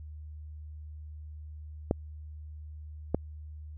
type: clicks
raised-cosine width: 2 ms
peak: -12 dBFS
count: 2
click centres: 1.911 / 3.146 s
effects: added 76 Hz sine -41 dBFS peak until 3.77 s